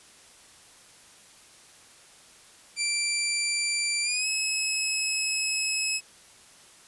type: tone with pitch glide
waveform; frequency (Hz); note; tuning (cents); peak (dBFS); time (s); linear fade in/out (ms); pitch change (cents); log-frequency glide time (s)
15% pulse; 2349 to 2576; D7 to E7; 0 to -41; -18; 2.76-6.01; 50; +159; 4.02-4.27
effects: white hiss -53 dBFS RMS until 6.87 s + resampled to 24000 Hz